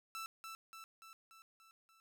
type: tone with echo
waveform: sawtooth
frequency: 1326 Hz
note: E6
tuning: 10 cents sharp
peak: -39 dBFS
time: 0.15-0.26 s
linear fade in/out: 0 ms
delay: 290 ms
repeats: 6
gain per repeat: -4 dB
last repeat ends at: 2 s
effects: none